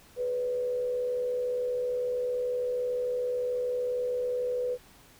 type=tone with frequency modulation; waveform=sine; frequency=495.6 Hz; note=B4; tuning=6 cents sharp; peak=-27 dBFS; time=0.16-4.78 s; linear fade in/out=50 ms; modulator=73.3 Hz; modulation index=0.32; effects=pink hiss -56 dBFS RMS until 5.19 s